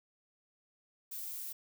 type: noise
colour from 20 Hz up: violet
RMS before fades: -42 dBFS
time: 1.11-1.53 s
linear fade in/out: 10 ms
effects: none